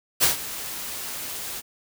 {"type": "noise with ADSR envelope", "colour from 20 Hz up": "white", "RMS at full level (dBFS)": -17, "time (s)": [0.2, 1.62], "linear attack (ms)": 29, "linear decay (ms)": 130, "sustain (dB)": -16, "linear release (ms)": 33, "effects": []}